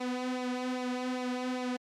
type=tone with flanger; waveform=sawtooth; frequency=251.5 Hz; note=B3; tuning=32 cents sharp; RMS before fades=-34 dBFS; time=0-1.77 s; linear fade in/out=10 ms; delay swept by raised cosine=0.6 to 3.4 ms; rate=2.5 Hz; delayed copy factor=-0.65; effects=low-pass 6000 Hz 12 dB/octave + Opus 48 kbps